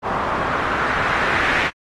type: noise with low-pass filter sweep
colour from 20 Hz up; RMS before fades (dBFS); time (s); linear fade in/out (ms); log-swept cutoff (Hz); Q
white; -21; 0.02-1.71; 50; 1000 to 2000; 2.2
effects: AAC 32 kbps